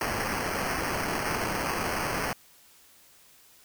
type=noise with sample-and-hold; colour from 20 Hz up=violet; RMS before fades=-30 dBFS; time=0.01-2.33 s; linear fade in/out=2 ms; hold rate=3675 Hz; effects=white hiss -57 dBFS RMS until 3.64 s